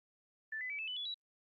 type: tone with pitch steps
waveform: sine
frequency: 1760 / 2010 / 2296 / 2622 / 2994 / 3420 / 3906 Hz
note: A6 / B6 / D7 / E7 / F#7 / A7 / B7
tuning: 0 / +30 / -40 / -10 / +20 / -50 / -20 cents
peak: -38 dBFS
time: 0.52-1.143 s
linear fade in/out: 5 ms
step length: 89 ms
effects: Opus 24 kbps